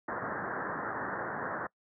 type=low-pass noise; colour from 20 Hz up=white; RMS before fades=-36 dBFS; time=0.08-1.67 s; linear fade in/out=5 ms; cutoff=1800 Hz; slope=96 dB/octave; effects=noise-tail reverb RT60 0.1 s tail -24 dB re dry + high-pass 150 Hz 12 dB/octave